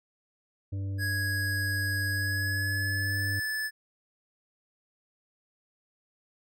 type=harmonic tone; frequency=98 Hz; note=G2; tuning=in tune; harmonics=1 / 3 / 5 / 6; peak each=-30 / -43 / -54 / -56 dBFS; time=0.72-3.4 s; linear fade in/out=10 ms
type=tone with pitch glide; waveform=square; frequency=1661.2 to 1738.8 Hz; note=G#6 to A6; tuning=0 to -21 cents; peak=-30 dBFS; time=0.98-3.71 s; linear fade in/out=50 ms; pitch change=+79 cents; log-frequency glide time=2.1-3.2 s
effects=none